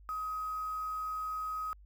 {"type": "tone with quantisation", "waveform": "sine", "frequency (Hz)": 1264, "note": "D#6", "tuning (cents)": 27, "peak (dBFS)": -34, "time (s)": [0.09, 1.73], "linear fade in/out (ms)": 0, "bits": 9, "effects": ["added 50 Hz sine -53 dBFS peak until 1.85 s"]}